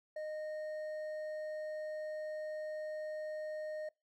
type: tone with hard clipping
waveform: triangle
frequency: 616 Hz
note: D#5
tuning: 17 cents flat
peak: -40 dBFS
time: 0.16-3.89 s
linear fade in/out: 5 ms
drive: 8 dB
effects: noise-tail reverb RT60 0.2 s tail -24 dB re dry